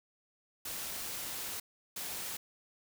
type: noise bursts at uneven times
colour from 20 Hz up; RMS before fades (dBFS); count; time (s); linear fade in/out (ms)
white; -40; 2; 0.65-1.6 / 1.96-2.37; 5
effects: none